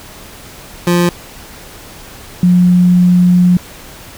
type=tone pair in turn; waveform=25% pulse / sine; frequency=174.61 / 178.69 Hz; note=F3 / F3; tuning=0 / +40 cents; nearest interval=unison; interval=40 cents; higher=second; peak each=-5 dBFS; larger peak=neither; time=0.87-1.09 / 2.43-3.57 s; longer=second; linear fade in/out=2 ms; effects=pink hiss -34 dBFS RMS until 4.17 s